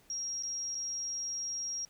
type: tone with dropouts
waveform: sine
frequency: 5620 Hz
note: F8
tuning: 10 cents sharp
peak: -34 dBFS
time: 0.1-1.85 s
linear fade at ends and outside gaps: 1 ms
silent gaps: 0.426-0.433 / 0.747-0.751 s
effects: pink hiss -64 dBFS RMS until 1.89 s

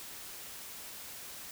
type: silence
effects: white hiss -46 dBFS RMS until 1.51 s

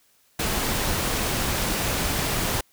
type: noise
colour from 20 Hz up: pink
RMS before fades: -25 dBFS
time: 0.39-2.61 s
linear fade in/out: 5 ms
effects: white hiss -62 dBFS RMS until 2.72 s

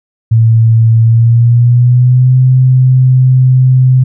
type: tone with pitch glide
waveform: sine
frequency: 113.4 to 128.77 Hz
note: A#2 to C3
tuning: -47 to -27 cents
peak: -3 dBFS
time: 0.31-4.04 s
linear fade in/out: 10 ms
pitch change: +220 cents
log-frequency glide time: 1.01-2.37 s
effects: none

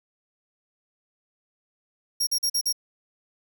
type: tone bursts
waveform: sawtooth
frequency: 5588 Hz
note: F8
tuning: in tune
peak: -19 dBFS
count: 5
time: 2.2-2.727 s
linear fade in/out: 10 ms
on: 71 ms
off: 43 ms
effects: none

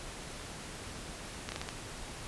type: slowing click train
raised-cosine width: 0.2 ms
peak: -19 dBFS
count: 5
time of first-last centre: 1.49-1.689 s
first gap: 30 ms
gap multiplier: 1.35
effects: pink hiss -44 dBFS RMS until 2.27 s + resampled to 24000 Hz

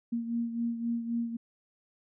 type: beating tone pair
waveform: sine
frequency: 233 / 236.8 Hz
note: A#3 / A#3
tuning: -1 / +27 cents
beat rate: 3.8 Hz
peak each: -30 / -37 dBFS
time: 0.12-1.37 s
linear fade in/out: 10 ms
effects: none

